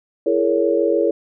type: chord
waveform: sine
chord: A# half-diminished seventh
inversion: second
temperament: just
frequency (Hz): 335.6 / 419.5 / 466.2 / 559.4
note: E4 / G#4 / A#4 / C#5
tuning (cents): +31 / +17 / 0 / +16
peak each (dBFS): -20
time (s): 0.26-1.11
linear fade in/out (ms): 5
effects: none